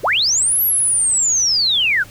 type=linear two-way sweep; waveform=sine; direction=up then down; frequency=261.6 to 11840 to 1370 Hz; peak=-13 dBFS; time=0.03-2.04 s; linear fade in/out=20 ms; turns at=0.62 s; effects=added 108 Hz sine -45 dBFS peak until 2.1 s + pink hiss -42 dBFS RMS until 2.1 s